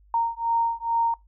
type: beating tone pair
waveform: sine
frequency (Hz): 924 / 926.3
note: A#5 / A#5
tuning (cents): -16 / -11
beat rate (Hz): 2.3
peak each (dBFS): -25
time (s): 0.14-1.14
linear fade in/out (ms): 2
effects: noise-tail reverb RT60 0.2 s tail -24 dB re dry + added 50 Hz sine -53 dBFS peak until 1.27 s